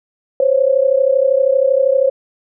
sine tone pair together, 520 / 552.7 Hz, C5 / C#5, -11 / -5 cents, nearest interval minor second, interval 106 cents, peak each -13 dBFS, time 0.4-2.1 s, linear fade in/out 2 ms, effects none

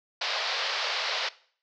white band-pass noise, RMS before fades -30 dBFS, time 0.21-1.29 s, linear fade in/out 5 ms, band 470 to 5000 Hz, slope 48 dB/octave, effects noise-tail reverb RT60 0.5 s tail -19 dB re dry

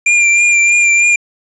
square tone with vibrato, 2387 Hz, D7, 28 cents sharp, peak -8 dBFS, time 0.06-1.16 s, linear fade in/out 5 ms, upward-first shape triangle, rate 3.2 Hz, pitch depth 27 cents each way, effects resampled to 22050 Hz + 7-bit

